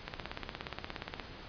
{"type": "click train", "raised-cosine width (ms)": 0.3, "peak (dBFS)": -21, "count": 20, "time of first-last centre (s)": [0.08, 1.198], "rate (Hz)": 17, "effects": ["pink hiss -48 dBFS RMS until 1.48 s", "resampled to 11025 Hz"]}